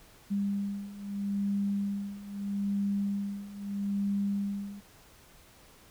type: beating tone pair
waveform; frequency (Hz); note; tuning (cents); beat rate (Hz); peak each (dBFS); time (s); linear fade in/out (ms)
sine; 199.9 / 200.68; G3 / G3; +34 / +41; 0.78; -34 / -31; 0.3-4.81; 20
effects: pink hiss -57 dBFS RMS until 5.9 s